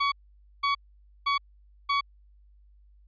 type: tone bursts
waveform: sawtooth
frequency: 1126 Hz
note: C#6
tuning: 27 cents sharp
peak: -19 dBFS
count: 4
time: 0-2.01 s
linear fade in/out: 10 ms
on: 120 ms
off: 510 ms
effects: added 50 Hz sine -54 dBFS peak until 3.07 s + resampled to 11025 Hz